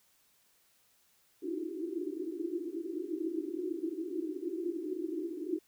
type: band-pass noise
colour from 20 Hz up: pink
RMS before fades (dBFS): -37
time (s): 1.42-5.59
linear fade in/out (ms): 10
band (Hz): 310 to 370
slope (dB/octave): 96
effects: white hiss -69 dBFS RMS until 5.67 s